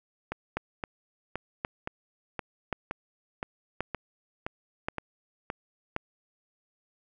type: two click trains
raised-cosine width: 0.5 ms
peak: -14 / -17 dBFS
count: 6 / 11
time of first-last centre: 0.57-5.964 / 0.32-5.501 s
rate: 0.927 / 1.93 Hz
effects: none